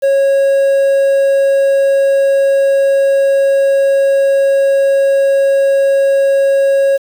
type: tone with quantisation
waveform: triangle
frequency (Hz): 549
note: C#5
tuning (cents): -17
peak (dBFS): -6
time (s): 0.02-6.98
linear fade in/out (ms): 20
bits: 6
effects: none